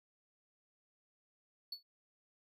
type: tone with exponential decay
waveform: triangle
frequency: 4435 Hz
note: C#8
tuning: in tune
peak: -36 dBFS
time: 1.72-1.83 s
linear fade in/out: 5 ms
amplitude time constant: 23 ms
effects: none